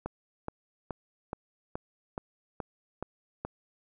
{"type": "click train", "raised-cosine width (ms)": 1, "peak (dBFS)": -20, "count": 9, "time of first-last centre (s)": [0.06, 3.45], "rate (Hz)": 2.36, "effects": []}